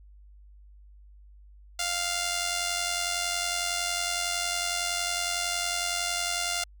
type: tone with amplitude modulation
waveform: 5% pulse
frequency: 698.5 Hz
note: F5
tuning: in tune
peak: -14 dBFS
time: 1.79-6.64 s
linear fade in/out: 5 ms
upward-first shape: sine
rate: 90.9 Hz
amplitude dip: 45%
effects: added 50 Hz sine -49 dBFS peak until 6.8 s